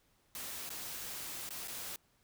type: noise with dropouts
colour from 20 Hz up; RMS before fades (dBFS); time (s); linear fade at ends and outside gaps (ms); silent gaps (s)
white; -43; 0.35-1.96; 1; 0.692-0.703 / 1.491-1.506 / 1.675-1.681
effects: pink hiss -72 dBFS RMS until 2.23 s